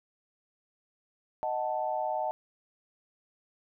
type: chord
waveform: sine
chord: D# diminished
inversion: none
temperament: equal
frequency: 622.3 / 740 / 880 Hz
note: D#5 / F#5 / A5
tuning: 0 / 0 / 0 cents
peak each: -33 dBFS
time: 1.43-2.31 s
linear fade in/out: 0 ms
effects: none